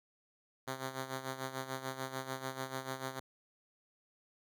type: tone with tremolo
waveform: 5% pulse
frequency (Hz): 132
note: C3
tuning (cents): +16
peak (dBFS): -25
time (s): 0.67-3.2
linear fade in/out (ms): 10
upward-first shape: sine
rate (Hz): 6.8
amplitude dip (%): 70
effects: none